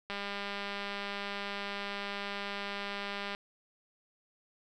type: click train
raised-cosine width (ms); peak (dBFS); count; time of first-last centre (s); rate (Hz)
0.3; -22; 654; 0.1-3.349; 201
effects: none